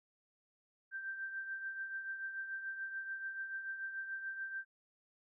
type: tone with tremolo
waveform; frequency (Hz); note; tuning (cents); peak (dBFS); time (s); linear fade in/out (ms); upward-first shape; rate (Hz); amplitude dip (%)
sine; 1568; G6; 0; -37; 0.91-4.65; 50; triangle; 6.9; 60
effects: none